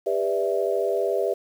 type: chord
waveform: sine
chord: E minor seventh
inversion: first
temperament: equal with one note detuned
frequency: 398.8 / 493.9 / 587.3 / 659.3 Hz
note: G4 / B4 / D5 / E5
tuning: +30 / 0 / 0 / 0 cents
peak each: -25 / -27 / -28 / -27 dBFS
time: 0.06-1.34 s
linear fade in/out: 10 ms
effects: 8-bit